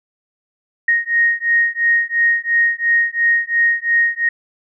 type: beating tone pair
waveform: sine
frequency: 1864.7 / 1867.6 Hz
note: A#6 / A#6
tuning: 0 / +3 cents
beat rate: 2.9 Hz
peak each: -16 dBFS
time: 0.88-4.29 s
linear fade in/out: 5 ms
effects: none